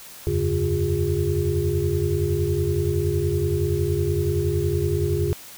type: tone cluster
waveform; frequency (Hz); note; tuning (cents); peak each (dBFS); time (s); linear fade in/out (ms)
sine; 83.6 / 94.3 / 140 / 353.8 / 409.1; E2 / F#2 / C#3 / F4 / G#4; +25 / +33 / +18 / +23 / -26; -26; 0.27-5.33; 0
effects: white hiss -42 dBFS RMS until 5.57 s